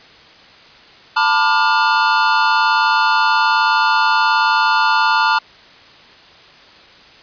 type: chord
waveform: square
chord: B half-diminished seventh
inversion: third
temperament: just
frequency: 889 / 987.8 / 1185.3 / 1422.4 Hz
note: A5 / B5 / D6 / F6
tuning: +18 / 0 / +16 / +31 cents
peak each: -17 / -20 / -20 / -17 dBFS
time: 1.16-5.39 s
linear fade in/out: 10 ms
effects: white hiss -43 dBFS RMS until 7.22 s + resampled to 11025 Hz